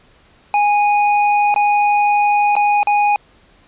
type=tone with dropouts; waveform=square; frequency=826 Hz; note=G#5; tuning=10 cents flat; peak=-12 dBFS; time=0.54-3.16 s; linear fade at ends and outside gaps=1 ms; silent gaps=1.542-1.561 / 2.554-2.565 / 2.831-2.871 s; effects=pink hiss -51 dBFS RMS until 3.67 s + resampled to 8000 Hz